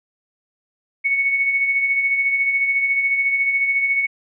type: tone with tremolo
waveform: sine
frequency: 2217 Hz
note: C#7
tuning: in tune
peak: -14 dBFS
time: 1.04-4.07 s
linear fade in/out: 20 ms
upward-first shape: sine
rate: 14 Hz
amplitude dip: 45%
effects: none